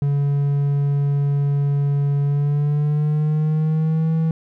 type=tone with pitch glide; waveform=triangle; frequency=142.1 to 161.36 Hz; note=C#3 to E3; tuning=+43 to -37 cents; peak=-14 dBFS; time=0.02-4.31 s; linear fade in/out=2 ms; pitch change=+220 cents; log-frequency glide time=2.22-4.13 s; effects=none